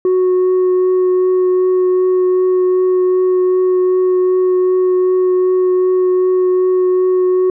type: tone with vibrato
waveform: sine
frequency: 368 Hz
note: F#4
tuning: 9 cents flat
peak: -7 dBFS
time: 0.05-7.5 s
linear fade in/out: 2 ms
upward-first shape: triangle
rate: 2.6 Hz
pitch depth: 10 cents each way
effects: tanh soft clip ceiling -9 dBFS